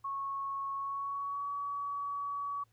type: tone with pitch glide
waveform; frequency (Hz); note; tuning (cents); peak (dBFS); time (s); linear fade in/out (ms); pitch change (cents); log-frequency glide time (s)
sine; 1101 to 1134.6; C#6 to C#6; -12 to +40; -34; 0.04-2.64; 10; +52; 0.74-1.5
effects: added 112 Hz sine -68 dBFS peak until 2.72 s + pink hiss -75 dBFS RMS until 2.72 s